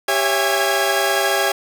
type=tone cluster; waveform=sawtooth; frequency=393.7 / 553 / 665 / 817 / 1648 Hz; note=G4 / C#5 / E5 / G#5 / G#6; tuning=+8 / -4 / +15 / -29 / -14 cents; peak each=-19 dBFS; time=0.08-1.52 s; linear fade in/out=5 ms; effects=none